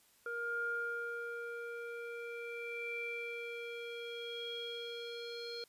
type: tone with low-pass filter sweep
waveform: square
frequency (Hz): 470.1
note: A#4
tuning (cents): +15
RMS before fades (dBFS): -42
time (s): 0.26-5.64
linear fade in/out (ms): 2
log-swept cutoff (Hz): 1300 to 4200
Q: 8.7
effects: white hiss -68 dBFS RMS until 5.68 s + resampled to 32000 Hz